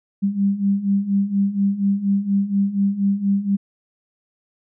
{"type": "beating tone pair", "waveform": "sine", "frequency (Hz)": [196, 200.2], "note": ["G3", "G3"], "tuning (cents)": [0, 37], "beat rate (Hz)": 4.2, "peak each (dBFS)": [-22, -18], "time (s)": [0.22, 3.57], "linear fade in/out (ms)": 20, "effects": []}